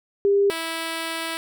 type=tone pair in turn; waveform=sine / 5% pulse; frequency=400.5 / 327.7 Hz; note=G4 / E4; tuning=+37 / -10 cents; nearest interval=minor third; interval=347 cents; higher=first; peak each=-15 dBFS; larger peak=neither; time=0.25-0.5 / 0.5-1.37 s; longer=second; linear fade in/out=0 ms; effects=none